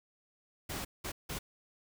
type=noise bursts at uneven times; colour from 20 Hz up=pink; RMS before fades=-39 dBFS; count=3; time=0.69-0.85 / 1.04-1.12 / 1.29-1.39 s; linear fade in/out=10 ms; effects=none